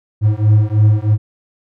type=beating tone pair; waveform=triangle; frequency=104.9 / 108 Hz; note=G#2 / A2; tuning=+18 / -32 cents; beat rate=3.1 Hz; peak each=-10 dBFS; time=0.21-1.18 s; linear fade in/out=50 ms; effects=none